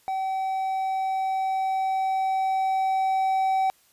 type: tone with level ramp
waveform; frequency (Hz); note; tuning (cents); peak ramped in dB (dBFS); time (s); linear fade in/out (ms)
triangle; 765; G5; -42; -23 to -18; 0.08-3.7; 0
effects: white hiss -61 dBFS RMS until 3.92 s + resampled to 32000 Hz